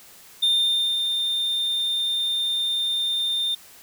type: tone with ADSR envelope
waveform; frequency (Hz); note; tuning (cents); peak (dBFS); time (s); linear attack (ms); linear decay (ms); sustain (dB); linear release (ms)
triangle; 3615; A7; +46; -15; 0.42-3.55; 12; 540; -5; 7
effects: white hiss -48 dBFS RMS until 3.82 s